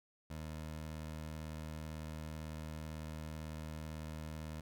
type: tone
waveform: 20% pulse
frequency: 78 Hz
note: D#2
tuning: 5 cents sharp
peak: -38 dBFS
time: 0.3-4.61 s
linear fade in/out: 5 ms
effects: none